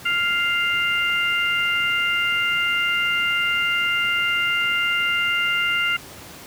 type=harmonic tone; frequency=698.5 Hz; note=F5; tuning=in tune; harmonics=2 / 3 / 4; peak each=-23 / -23 / -23 dBFS; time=0.05-5.97 s; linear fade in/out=10 ms; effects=pink hiss -40 dBFS RMS until 6.46 s + high-pass 80 Hz 12 dB/octave